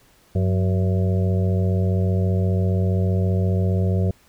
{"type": "harmonic tone with a mistuned harmonic", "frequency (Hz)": 95, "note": "F#2", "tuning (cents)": 46, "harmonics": [1, 2, 4, 5, 6, 7], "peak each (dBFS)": [-18, -24, -30, -32, -34, -35], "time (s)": [0.35, 4.11], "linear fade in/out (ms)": 5, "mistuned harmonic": 2, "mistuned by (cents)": -84, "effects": ["pink hiss -56 dBFS RMS until 4.28 s"]}